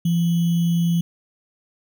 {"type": "tone with sample-and-hold", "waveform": "sine", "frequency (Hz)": 169.7, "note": "F3", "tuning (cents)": -49, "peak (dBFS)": -16, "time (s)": [0.05, 1.01], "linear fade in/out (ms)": 5, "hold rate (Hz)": 3150, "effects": []}